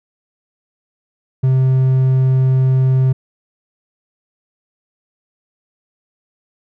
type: tone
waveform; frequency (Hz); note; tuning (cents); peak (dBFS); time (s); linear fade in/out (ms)
triangle; 130.81; C3; 0; -8; 1.43-3.13; 10
effects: none